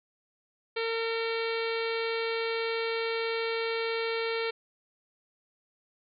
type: harmonic tone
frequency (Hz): 455.4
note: A#4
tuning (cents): -40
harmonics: 1 / 2 / 3 / 4 / 5 / 6 / 7 / 8 / 9 / 10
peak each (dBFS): -30 / -41 / -39 / -41 / -37 / -42 / -44 / -45 / -42 / -49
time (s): 0.76-4.51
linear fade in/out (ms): 10
effects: none